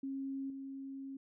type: tone with level steps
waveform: sine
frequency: 271 Hz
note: C#4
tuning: 39 cents flat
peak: -37 / -42 dBFS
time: 0.03-1.17 s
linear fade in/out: 5 ms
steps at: 0.5 s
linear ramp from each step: 2 ms
effects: none

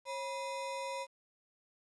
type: ring-modulated tone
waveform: square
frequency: 758 Hz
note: F#5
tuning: 42 cents sharp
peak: -35 dBFS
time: 0.05-1.07 s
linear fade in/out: 50 ms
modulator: 215 Hz
effects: resampled to 22050 Hz + 11-bit

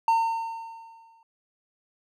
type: tone with exponential decay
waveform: triangle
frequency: 910 Hz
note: A#5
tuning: 42 cents flat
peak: -15 dBFS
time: 0.08-1.23 s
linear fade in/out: 2 ms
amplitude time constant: 250 ms
effects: none

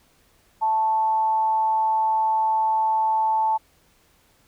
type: tone with frequency modulation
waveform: sine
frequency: 880 Hz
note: A5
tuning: in tune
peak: -18 dBFS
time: 0.61-3.58 s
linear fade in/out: 20 ms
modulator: 217 Hz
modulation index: 0.21
effects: pink hiss -60 dBFS RMS until 4.47 s

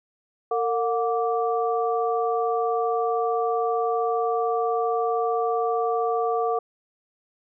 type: tone cluster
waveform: sine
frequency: 456.5 / 721 / 1165 Hz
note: A#4 / F#5 / D6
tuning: -36 / -45 / -14 cents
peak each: -24 / -25 / -29 dBFS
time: 0.51-6.59 s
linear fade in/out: 5 ms
effects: none

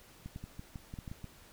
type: clicks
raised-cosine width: 5 ms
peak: -30 dBFS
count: 10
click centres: 0.26 / 0.361 / 0.44 / 0.594 / 0.758 / 0.939 / 0.988 / 1.078 / 1.115 / 1.243 s
effects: pink hiss -58 dBFS RMS until 1.52 s

